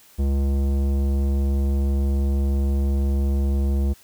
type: tone with tanh clipping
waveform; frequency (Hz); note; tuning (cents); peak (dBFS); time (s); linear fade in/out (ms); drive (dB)
sine; 69; C#2; -7; -20; 0.18-3.94; 20; 15
effects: white hiss -52 dBFS RMS until 4.03 s